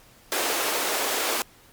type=high-pass noise; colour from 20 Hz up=pink; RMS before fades=-26 dBFS; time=0.32-1.42 s; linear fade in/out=0 ms; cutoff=350 Hz; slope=24 dB/octave; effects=pink hiss -54 dBFS RMS until 1.72 s + Opus 48 kbps